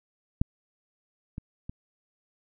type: clicks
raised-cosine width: 5 ms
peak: -10 / -23 / -24 dBFS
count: 3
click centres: 0.415 / 1.381 / 1.695 s
effects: none